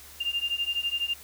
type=beating tone pair; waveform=sine; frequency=2794 / 2806 Hz; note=F7 / F7; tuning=0 / +8 cents; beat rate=12 Hz; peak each=-30 / -29 dBFS; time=0.2-1.14 s; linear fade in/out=10 ms; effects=added 71 Hz sine -55 dBFS peak until 1.23 s + white hiss -48 dBFS RMS until 1.23 s